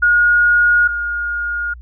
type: tone pair in turn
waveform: sine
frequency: 1438 / 1425.6 Hz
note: F#6 / F6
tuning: -50 / +35 cents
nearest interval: unison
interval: 15 cents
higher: first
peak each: -9 / -18 dBFS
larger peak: first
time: 0.02-0.88 / 0.88-1.74 s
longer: neither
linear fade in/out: 10 ms
effects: added 60 Hz sine -33 dBFS peak until 1.81 s